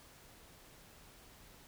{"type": "silence", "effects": ["pink hiss -59 dBFS RMS until 1.67 s"]}